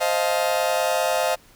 40% pulse chord, F dominant seventh, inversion second, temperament just, 523.8 / 628.6 / 698.5 / 873.1 Hz, C5 / Eb5 / F5 / A5, +2 / +18 / 0 / -14 cents, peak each -25 / -23 / -24 / -28 dBFS, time 0-1.36 s, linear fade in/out 20 ms, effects pink hiss -53 dBFS RMS until 1.55 s

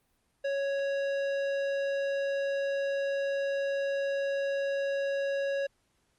sine tone with tanh clipping, 554.4 Hz, C#5, in tune, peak -30 dBFS, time 0.44-5.67 s, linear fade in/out 10 ms, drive 14 dB, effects pink hiss -73 dBFS RMS until 6.18 s + Opus 32 kbps

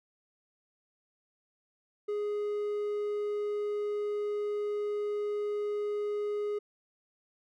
triangle tone, 415.3 Hz, G#4, in tune, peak -28 dBFS, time 2.08-6.59 s, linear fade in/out 10 ms, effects none

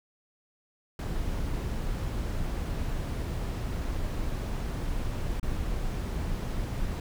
brown noise with dropouts, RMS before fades -31 dBFS, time 0.99-7 s, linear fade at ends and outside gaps 2 ms, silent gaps 5.398-5.429 s, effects none

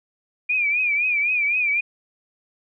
sine tone with vibrato, 2400 Hz, D7, 37 cents sharp, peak -18 dBFS, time 0.49-1.81 s, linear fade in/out 10 ms, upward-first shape triangle, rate 3.9 Hz, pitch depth 110 cents each way, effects none

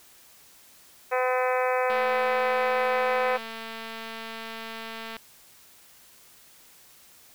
harmonic tone, 253.9 Hz, B3, 48 cents sharp, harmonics 2 / 3 / 4 / 5 / 6 / 7 / 8 / 9 / 10, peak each -25 / -29 / -31 / -33 / -35 / -36 / -37 / -38 / -39 dBFS, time 1.11-3.38 s, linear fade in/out 20 ms
click train, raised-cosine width 0.3 ms, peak -22 dBFS, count 736, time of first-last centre 1.9-5.167 s, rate 225 Hz
effects white hiss -54 dBFS RMS until 7.34 s

